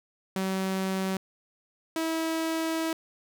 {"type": "tone pair in turn", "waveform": "sawtooth", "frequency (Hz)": [190.3, 324.1], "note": ["F#3", "E4"], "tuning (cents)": [49, -29], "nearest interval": "major sixth", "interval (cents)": 922, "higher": "second", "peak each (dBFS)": -23, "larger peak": "neither", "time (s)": [[0.36, 1.17], [1.96, 2.93]], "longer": "second", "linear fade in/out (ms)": 2, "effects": []}